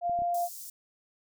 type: tone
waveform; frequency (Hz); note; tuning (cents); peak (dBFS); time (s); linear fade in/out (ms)
sine; 697; F5; -4; -26; 0.01-0.49; 50
type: clicks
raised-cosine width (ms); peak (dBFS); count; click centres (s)
3; -33; 3; 0.096 / 0.19 / 0.22
type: high-pass noise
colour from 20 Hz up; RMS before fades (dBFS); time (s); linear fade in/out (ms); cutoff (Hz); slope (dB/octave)
white; -43; 0.34-0.7; 5; 5400; 24
effects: none